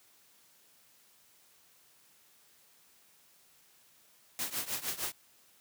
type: noise with tremolo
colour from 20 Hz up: white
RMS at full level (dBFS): -33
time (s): 4.39-5.12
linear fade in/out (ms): 0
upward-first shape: triangle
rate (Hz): 6.5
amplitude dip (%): 90
effects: white hiss -64 dBFS RMS until 5.6 s + high-pass 80 Hz 12 dB/octave